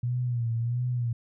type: tone with vibrato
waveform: sine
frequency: 119.7 Hz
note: A#2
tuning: 46 cents sharp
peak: -25 dBFS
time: 0.03-1.13 s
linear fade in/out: 5 ms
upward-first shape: sine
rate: 1.5 Hz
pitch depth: 71 cents each way
effects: none